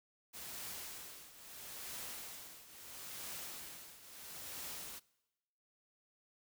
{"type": "noise with tremolo", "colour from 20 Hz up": "white", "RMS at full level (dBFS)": -45, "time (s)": [0.33, 5], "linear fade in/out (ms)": 20, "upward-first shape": "triangle", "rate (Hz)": 0.75, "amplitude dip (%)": 80, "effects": ["noise-tail reverb RT60 1.0 s tail -23 dB re dry"]}